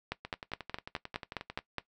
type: two click trains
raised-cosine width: 0.3 ms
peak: -24 / -17 dBFS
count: 16 / 9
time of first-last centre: 0.25-1.589 / 0.12-1.783 s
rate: 11.2 / 4.81 Hz
effects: noise-tail reverb RT60 0.1 s tail -17 dB re dry